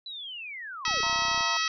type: linear sweep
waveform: sine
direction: down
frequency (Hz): 4011 to 392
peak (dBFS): -36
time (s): 0.06-1.01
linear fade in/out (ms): 2
type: harmonic tone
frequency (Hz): 645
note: E5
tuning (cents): -38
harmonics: 2 / 3 / 4 / 5 / 6 / 7 / 8 / 9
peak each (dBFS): -30 / -32 / -33 / -34 / -35 / -35 / -36 / -37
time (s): 0.85-1.68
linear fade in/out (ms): 2
type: click train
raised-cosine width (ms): 3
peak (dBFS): -32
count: 18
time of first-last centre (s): 0.88-1.408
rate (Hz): 32.2
type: chord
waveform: sine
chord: F suspended fourth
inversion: none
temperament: equal with one note detuned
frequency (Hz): 681.7 / 932.3 / 1046.5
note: F5 / Bb5 / C6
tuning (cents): -42 / 0 / 0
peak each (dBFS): -38 / -33 / -38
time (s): 1.03-1.57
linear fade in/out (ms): 0
effects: none